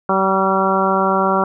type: harmonic tone with a mistuned harmonic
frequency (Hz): 191.7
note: G3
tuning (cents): -38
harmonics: 1 / 2 / 3 / 4 / 5 / 6 / 7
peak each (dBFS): -21 / -21 / -21 / -21 / -21 / -21 / -21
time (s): 0.09-1.44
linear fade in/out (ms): 2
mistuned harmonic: 7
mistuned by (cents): +28
effects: none